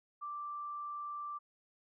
sine tone, 1174.7 Hz, D6, in tune, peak -39 dBFS, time 0.21-1.39 s, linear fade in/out 20 ms, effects none

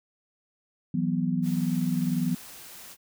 sine chord, E suspended second, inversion none, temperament equal, 164.81 / 185 / 246.9 Hz, E3 / F#3 / B3, 0 / 0 / 0 cents, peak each -28 dBFS, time 0.94-2.35 s, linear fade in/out 5 ms
white noise, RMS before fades -45 dBFS, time 1.42-2.97 s, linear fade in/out 50 ms
effects none

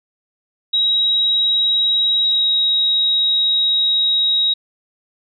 sine tone with pitch glide, 3830 to 3806 Hz, A#7 to A#7, +46 to +35 cents, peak -13 dBFS, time 0.73-4.54 s, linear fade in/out 10 ms, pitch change -11 cents, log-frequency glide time 2.23-2.46 s, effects none

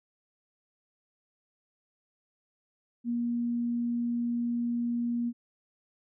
sine tone, 237.7 Hz, A#3, 34 cents sharp, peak -27 dBFS, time 3.04-5.33 s, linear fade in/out 50 ms, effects none

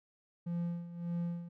triangle tone with tremolo, 171.9 Hz, F3, 27 cents flat, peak -30 dBFS, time 0.46-1.49 s, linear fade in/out 10 ms, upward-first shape sine, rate 1.7 Hz, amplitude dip 75%, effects none

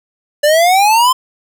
square exponential sweep, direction up, 579 to 1046.5 Hz, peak -8 dBFS, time 0.43-1.13 s, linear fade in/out 10 ms, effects none

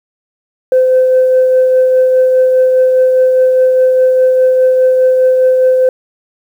sine tone with tremolo, 514 Hz, C5, 31 cents flat, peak -3 dBFS, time 0.72-5.89 s, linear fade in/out 2 ms, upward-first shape triangle, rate 4.9 Hz, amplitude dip 35%, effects tanh soft clip ceiling -2 dBFS + 7-bit

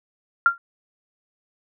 sine tone with exponential decay, 1386 Hz, F6, 14 cents flat, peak -8 dBFS, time 0.46-0.58 s, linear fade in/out 1 ms, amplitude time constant 25 ms, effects none

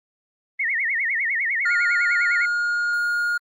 sine tone with vibrato, 2000 Hz, B6, 21 cents sharp, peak -20 dBFS, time 0.59-2.46 s, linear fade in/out 10 ms, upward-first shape sine, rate 9.9 Hz, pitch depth 190 cents each way
triangle tone, 1426 Hz, F6, 36 cents sharp, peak -18 dBFS, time 1.65-3.38 s, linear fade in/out 10 ms
effects Opus 24 kbps

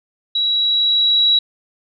sine tone with level ramp, 3889 Hz, B7, 27 cents flat, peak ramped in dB -15 to -10 dBFS, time 0.35-1.39 s, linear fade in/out 5 ms, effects none

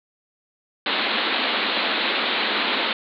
white band-pass noise, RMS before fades -23 dBFS, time 0.86-2.93 s, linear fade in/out 2 ms, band 200 to 4200 Hz, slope 96 dB/octave, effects none

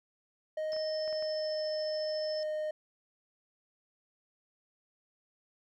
triangle tone with pitch glide, 622.3 to 614.8 Hz, D#5 to D#5, 0 to -21 cents, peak -30 dBFS, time 0.57-2.71 s, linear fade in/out 5 ms, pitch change -21 cents, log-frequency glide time 0.71-1.66 s
sine tone with tremolo, 5274 Hz, E8, in tune, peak -39 dBFS, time 0.72-2.43 s, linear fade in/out 0 ms, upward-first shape triangle, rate 14 Hz, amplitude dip 25%
clicks, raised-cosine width 0.5 ms, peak -36 dBFS, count 5, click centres 0.732 / 0.765 / 1.078 / 1.128 / 1.225 s
effects none

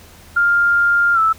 sine tone with pitch glide, 1401 to 1314.8 Hz, F6 to E6, +5 to -5 cents, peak -11 dBFS, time 0.36-1.33 s, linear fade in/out 10 ms, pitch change -110 cents, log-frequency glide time 1.14-1.19 s, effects added 82 Hz sine -45 dBFS peak until 1.38 s + pink hiss -44 dBFS RMS until 1.38 s

